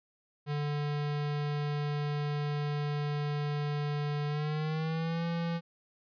square tone with pitch glide, 146.83 to 168.66 Hz, D3 to E3, 0 to +40 cents, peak -31 dBFS, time 0.46-5.61 s, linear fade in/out 50 ms, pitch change +240 cents, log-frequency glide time 4.27-5.25 s, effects resampled to 11025 Hz

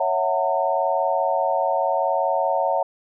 sine chord, F# dominant seventh, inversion second, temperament equal with one note detuned, 554.4 / 659.3 / 740 / 909.5 Hz, C#5 / E5 / F#5 / A#5, 0 / 0 / 0 / -43 cents, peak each -24 dBFS, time 0-2.83 s, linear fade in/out 5 ms, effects none

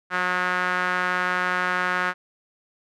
sawtooth tone with band-pass filter, 181.2 Hz, F#3, 36 cents flat, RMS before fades -24 dBFS, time 0.1-2.14 s, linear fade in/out 50 ms, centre 1500 Hz, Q 3, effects none

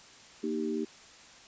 sine chord, Eb major, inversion second, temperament equal with one note detuned, 233.1 / 309.9 / 392 Hz, Bb3 / Eb4 / G4, 0 / -7 / 0 cents, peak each -34 / -34 / -34 dBFS, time 0.43-0.85 s, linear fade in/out 10 ms, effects white hiss -53 dBFS RMS until 1.47 s + resampled to 16000 Hz

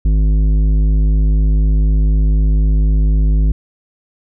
triangle tone with tanh clipping, 52 Hz, G#1, 3 cents sharp, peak -11 dBFS, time 0.05-3.52 s, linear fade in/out 5 ms, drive 15 dB, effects none

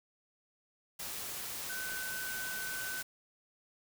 sine tone in noise, 1515 Hz, F#6, 40 cents sharp, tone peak -39 dBFS, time 1.69-3.02 s, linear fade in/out 10 ms, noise white, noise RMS -41 dBFS, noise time 0.99-3.03 s, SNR -1 dB, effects none

